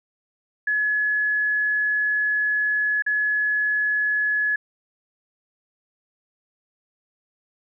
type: tone with dropouts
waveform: sine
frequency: 1699 Hz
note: G#6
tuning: 39 cents sharp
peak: -19 dBFS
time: 0.67-4.56 s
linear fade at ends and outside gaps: 5 ms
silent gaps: 3.023-3.063 s
effects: none